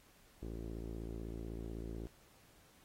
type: tone with low-pass filter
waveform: sawtooth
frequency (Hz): 56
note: A1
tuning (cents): +31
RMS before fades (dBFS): -44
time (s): 0.42-2.07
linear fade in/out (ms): 0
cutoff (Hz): 370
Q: 3.1
effects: pink hiss -66 dBFS RMS until 2.84 s + AAC 48 kbps